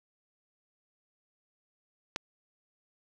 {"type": "click", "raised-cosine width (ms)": 0.2, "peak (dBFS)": -14, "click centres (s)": 2.161, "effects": []}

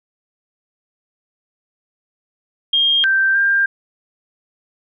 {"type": "tone with pitch steps", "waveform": "sine", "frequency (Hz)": [3223, 1565, 1595], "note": ["G7", "G6", "G6"], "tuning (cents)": [47, -3, 30], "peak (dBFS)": -12, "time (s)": [2.73, 3.66], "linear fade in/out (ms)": 5, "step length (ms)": 310, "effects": []}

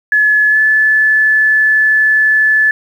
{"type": "tone with pitch glide", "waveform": "sine", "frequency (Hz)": [1709, 1733.9], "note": ["G#6", "A6"], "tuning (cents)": [49, -26], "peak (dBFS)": -7, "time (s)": [0.12, 2.71], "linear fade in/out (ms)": 2, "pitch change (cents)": 25, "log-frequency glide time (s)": [0.49, 0.58], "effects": ["7-bit"]}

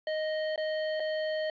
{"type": "tone with dropouts", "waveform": "square", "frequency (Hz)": 622.3, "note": "D#5", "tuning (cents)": 0, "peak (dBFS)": -30, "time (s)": [0.07, 1.5], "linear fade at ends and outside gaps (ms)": 2, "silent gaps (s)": [[0.56, 0.577], [0.998, 1.002]], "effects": ["resampled to 11025 Hz", "10-bit"]}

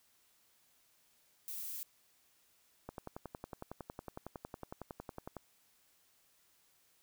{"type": "noise", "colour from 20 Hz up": "violet", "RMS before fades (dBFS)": -43, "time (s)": [1.48, 1.83], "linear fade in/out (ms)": 0}
{"type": "click train", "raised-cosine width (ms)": 1, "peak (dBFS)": -29, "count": 28, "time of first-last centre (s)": [2.89, 5.367], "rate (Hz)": 10.9}
{"effects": ["white hiss -71 dBFS RMS until 7.02 s"]}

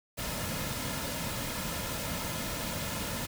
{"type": "noise with comb filter", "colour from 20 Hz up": "pink", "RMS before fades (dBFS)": -35, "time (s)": [0.17, 3.27], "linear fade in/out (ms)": 20, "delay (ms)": 2.6, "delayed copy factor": -0.55, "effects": []}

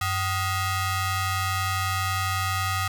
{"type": "ring-modulated tone", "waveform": "sawtooth", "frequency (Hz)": 670, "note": "E5", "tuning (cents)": 28, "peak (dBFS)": -17, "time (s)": [0.01, 2.88], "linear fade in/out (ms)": 5, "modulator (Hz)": 576, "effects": []}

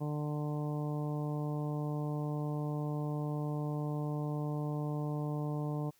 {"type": "harmonic tone", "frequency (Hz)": 149, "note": "D3", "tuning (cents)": 25, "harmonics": [1, 2, 3, 4, 5, 6, 7], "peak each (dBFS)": [-34, -40, -44, -46, -48, -50, -51], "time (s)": [0, 5.91], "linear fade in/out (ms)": 20, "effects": ["white hiss -69 dBFS RMS until 5.99 s"]}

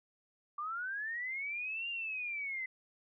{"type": "linear two-way sweep", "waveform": "sine", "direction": "up then down", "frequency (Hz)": [1158, 2808, 2021], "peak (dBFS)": -36, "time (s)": [0.58, 2.66], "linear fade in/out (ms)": 5, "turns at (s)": 1.89, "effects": []}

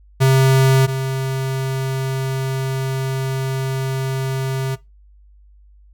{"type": "tone pair in turn", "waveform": "square", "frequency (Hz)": [133, 133], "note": ["C3", "C3"], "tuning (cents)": [29, 29], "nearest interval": "unison", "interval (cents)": 0, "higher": "neither", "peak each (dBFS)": [-11, -20], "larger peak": "first", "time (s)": [[0.2, 0.87], [0.87, 4.76]], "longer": "second", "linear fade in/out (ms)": 20, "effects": ["noise-tail reverb RT60 0.2 s tail -18 dB re dry", "added 50 Hz sine -45 dBFS peak until 5.93 s"]}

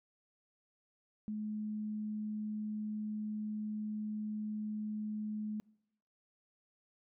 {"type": "tone", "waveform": "sine", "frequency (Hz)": 212.9, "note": "G#3", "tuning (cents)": 43, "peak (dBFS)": -36, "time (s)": [1.28, 5.6], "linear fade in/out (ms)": 0, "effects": ["noise-tail reverb RT60 0.9 s tail -26 dB re dry"]}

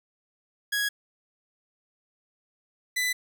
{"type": "tone pair in turn", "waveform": "sawtooth", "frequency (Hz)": [1661.2, 1997], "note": ["G#6", "B6"], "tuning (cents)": [0, 19], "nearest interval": "minor third", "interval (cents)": 319, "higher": "second", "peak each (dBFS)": -21, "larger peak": "neither", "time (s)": [[0.72, 0.89], [2.96, 3.13]], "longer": "neither", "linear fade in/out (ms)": 10, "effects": []}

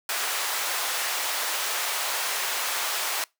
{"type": "high-pass noise", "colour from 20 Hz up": "pink", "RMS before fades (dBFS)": -28, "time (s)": [0.09, 3.24], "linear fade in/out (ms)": 2, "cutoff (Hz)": 820, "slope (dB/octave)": 12, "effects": ["noise-tail reverb RT60 0.2 s tail -24 dB re dry", "high-pass 400 Hz 12 dB/octave"]}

